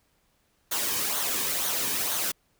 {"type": "noise with flanger", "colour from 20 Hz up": "white", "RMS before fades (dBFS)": -28, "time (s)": [0.71, 2.32], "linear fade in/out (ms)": 10, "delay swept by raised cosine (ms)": [0.39, 1.49], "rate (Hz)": 2.1, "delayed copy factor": -0.55, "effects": ["pink hiss -69 dBFS RMS until 2.59 s"]}